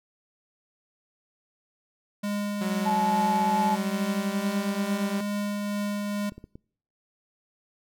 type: tone with tremolo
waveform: square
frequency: 205 Hz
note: G#3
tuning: 22 cents flat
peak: -27 dBFS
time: 2.23-6.3 s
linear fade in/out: 10 ms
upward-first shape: triangle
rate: 2.3 Hz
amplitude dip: 25%
type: tone with pitch glide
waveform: sawtooth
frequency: 185.9 to 196.39 Hz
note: F#3 to G3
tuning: +8 to +3 cents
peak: -26 dBFS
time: 2.61-5.21 s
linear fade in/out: 5 ms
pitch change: +95 cents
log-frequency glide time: 3.11-4.61 s
type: tone with vibrato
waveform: sine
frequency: 862 Hz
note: A5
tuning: 36 cents flat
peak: -23 dBFS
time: 2.85-3.76 s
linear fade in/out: 20 ms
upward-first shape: sine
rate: 9.8 Hz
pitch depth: 11 cents each way
type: clicks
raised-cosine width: 3 ms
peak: -29 dBFS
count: 4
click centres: 6.321 / 6.38 / 6.441 / 6.555 s
effects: noise-tail reverb RT60 0.6 s tail -25 dB re dry